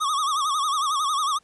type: tone with vibrato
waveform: square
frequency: 1174.7 Hz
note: D6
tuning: in tune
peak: -22 dBFS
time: 0-1.39 s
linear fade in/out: 20 ms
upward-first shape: sine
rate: 11 Hz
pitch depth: 130 cents each way
effects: pink hiss -63 dBFS RMS until 1.43 s + resampled to 24000 Hz